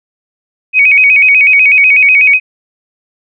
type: tone with vibrato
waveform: sine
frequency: 2378 Hz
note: D7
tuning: 21 cents sharp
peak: -3 dBFS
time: 0.73-2.4 s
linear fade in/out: 50 ms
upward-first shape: square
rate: 8.1 Hz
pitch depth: 100 cents each way
effects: none